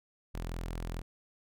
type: tone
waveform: sawtooth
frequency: 42.21 Hz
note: E1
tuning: 42 cents sharp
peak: -32 dBFS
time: 0.34-1.02 s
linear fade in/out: 10 ms
effects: none